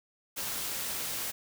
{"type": "noise", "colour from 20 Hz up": "white", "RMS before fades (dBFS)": -35, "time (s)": [0.36, 1.32], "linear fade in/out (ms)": 20, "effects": []}